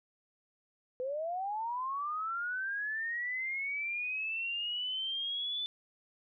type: linear sweep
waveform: sine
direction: up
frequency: 493.9 to 3516 Hz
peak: -33 dBFS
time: 1-5.66 s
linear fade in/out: 0 ms
effects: none